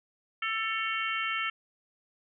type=harmonic tone with a mistuned harmonic; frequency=443.3 Hz; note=A4; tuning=13 cents sharp; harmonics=3 / 4 / 5 / 6 / 7; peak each=-33 / -37 / -34 / -36 / -38 dBFS; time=0.42-1.5 s; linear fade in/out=5 ms; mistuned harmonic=6; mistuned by=+59 cents; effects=none